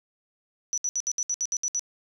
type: tone bursts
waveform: sine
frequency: 5920 Hz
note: F#8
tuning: in tune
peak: -24 dBFS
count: 10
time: 0.73-1.794 s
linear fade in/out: 0 ms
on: 47 ms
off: 66 ms
effects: 11-bit